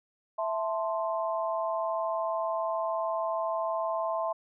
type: chord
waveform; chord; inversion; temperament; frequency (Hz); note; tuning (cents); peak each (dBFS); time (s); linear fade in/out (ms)
sine; A minor; second; equal; 659.3 / 880 / 1046.5; E5 / A5 / C6; 0 / 0 / 0; -30 / -35 / -33; 0.38-4.33; 10
effects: none